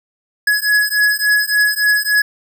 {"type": "beating tone pair", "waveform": "square", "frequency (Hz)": [1683, 1686.5], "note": ["G#6", "G#6"], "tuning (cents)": [23, 26], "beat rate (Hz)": 3.5, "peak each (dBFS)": [-16, -16], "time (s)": [0.47, 2.22], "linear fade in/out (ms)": 5, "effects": []}